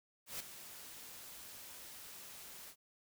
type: noise with ADSR envelope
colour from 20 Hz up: white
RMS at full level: -41 dBFS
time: 0.26-2.76 s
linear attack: 140 ms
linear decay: 7 ms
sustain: -11 dB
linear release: 77 ms
effects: none